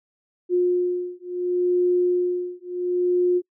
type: beating tone pair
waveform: sine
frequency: 357.2 / 357.91 Hz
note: F4 / F4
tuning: +39 / +43 cents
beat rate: 0.71 Hz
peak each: -22 dBFS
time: 0.49-3.42 s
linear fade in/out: 50 ms
effects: noise-tail reverb RT60 0.1 s tail -26 dB re dry